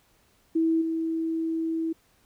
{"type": "tone with level steps", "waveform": "sine", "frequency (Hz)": 325.4, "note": "E4", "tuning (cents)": -22, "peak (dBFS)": [-20, -25], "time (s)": [0.55, 1.93], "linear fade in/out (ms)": 10, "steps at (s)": 0.81, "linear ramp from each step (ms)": 10, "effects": ["pink hiss -64 dBFS RMS until 2.25 s"]}